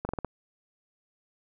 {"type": "slowing click train", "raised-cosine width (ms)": 1, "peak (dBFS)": -17, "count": 5, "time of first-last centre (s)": [0.05, 0.247], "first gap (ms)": 40, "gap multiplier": 1.14, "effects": []}